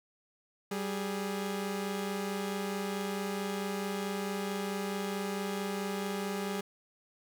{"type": "tone pair together", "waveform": "sawtooth", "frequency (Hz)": [194.52, 413.6], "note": ["G3", "G#4"], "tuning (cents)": [-13, -7], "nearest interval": "octave + minor second", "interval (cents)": 1306, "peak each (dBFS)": [-31, -33], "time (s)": [0.71, 6.61], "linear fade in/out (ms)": 5, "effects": []}